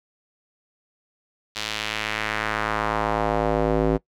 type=tone with band-pass filter sweep; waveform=square; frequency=54 Hz; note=A1; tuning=32 cents flat; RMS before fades=-24 dBFS; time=1.55-3.98 s; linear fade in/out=20 ms; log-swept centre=4000 to 380 Hz; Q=1.4; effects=noise-tail reverb RT60 0.1 s tail -20 dB re dry